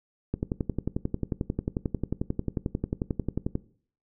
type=click train; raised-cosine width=3 ms; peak=-14 dBFS; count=37; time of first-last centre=0.34-3.554 s; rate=11.2 Hz; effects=noise-tail reverb RT60 0.5 s tail -19 dB re dry